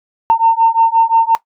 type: beating tone pair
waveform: sine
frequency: 906 / 911.7 Hz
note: A#5 / A#5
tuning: -50 / -39 cents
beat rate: 5.7 Hz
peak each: -10 dBFS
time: 0.3-1.35 s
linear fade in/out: 0 ms
effects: noise-tail reverb RT60 0.1 s tail -17 dB re dry + tanh soft clip ceiling 0 dBFS